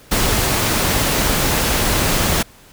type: noise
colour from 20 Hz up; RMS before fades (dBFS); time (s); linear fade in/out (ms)
pink; -17; 0.11-2.43; 10
effects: pink hiss -46 dBFS RMS until 2.72 s